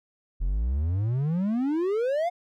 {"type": "exponential sweep", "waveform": "triangle", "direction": "up", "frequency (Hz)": [40.71, 725], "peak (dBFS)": -21, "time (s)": [0.4, 2.3], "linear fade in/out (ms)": 20, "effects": []}